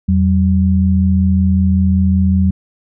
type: tone pair together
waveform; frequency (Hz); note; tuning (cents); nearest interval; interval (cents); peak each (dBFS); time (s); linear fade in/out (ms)
sine; 84.69 / 190; E2 / F#3; +47 / +46; octave + major second; 1399; -12; 0.08-2.51; 10
effects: none